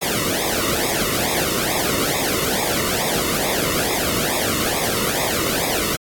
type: noise with flanger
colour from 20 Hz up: pink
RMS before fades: -21 dBFS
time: 0.01-5.97 s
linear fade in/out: 20 ms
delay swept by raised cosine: 0.67 to 1.26 ms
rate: 2.3 Hz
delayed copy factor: -0.9
effects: AAC 64 kbps